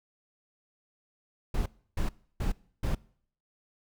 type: noise bursts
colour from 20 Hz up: brown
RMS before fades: -28 dBFS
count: 4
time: 1.54-2.95 s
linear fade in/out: 5 ms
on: 120 ms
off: 310 ms
effects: noise-tail reverb RT60 0.6 s tail -23 dB re dry